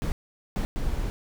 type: noise bursts at uneven times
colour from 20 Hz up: brown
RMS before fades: -27 dBFS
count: 3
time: 0.02-0.12 / 0.56-0.65 / 0.76-1.1 s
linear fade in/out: 0 ms
effects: none